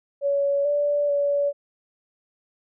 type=tone with pitch steps; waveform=sine; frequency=563 / 581 / 571 Hz; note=C#5 / D5 / D5; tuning=+27 / -19 / -49 cents; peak=-19 dBFS; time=0.21-1.53 s; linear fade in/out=50 ms; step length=440 ms; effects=none